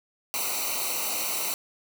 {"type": "noise with comb filter", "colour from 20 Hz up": "white", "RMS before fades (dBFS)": -29, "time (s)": [0.34, 1.54], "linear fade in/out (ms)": 0, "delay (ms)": 0.59, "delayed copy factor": -1, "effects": []}